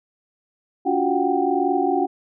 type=tone cluster; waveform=sine; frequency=285.6 / 352.1 / 374.2 / 735 / 780 Hz; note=D4 / F4 / F#4 / F#5 / G5; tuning=-48 / +14 / +20 / -12 / -9 cents; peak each=-24 dBFS; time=0.85-2.07 s; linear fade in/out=20 ms; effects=none